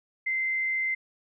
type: tone with frequency modulation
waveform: sine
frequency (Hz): 2075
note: C7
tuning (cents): -15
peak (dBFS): -25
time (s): 0.26-0.95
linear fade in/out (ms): 10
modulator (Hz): 89.1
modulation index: 0.22
effects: none